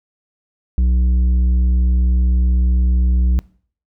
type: tone with tanh clipping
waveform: sine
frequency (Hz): 61.74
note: B1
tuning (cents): 0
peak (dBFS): -13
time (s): 0.78-3.39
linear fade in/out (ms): 0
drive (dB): 7
effects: noise-tail reverb RT60 0.5 s tail -22 dB re dry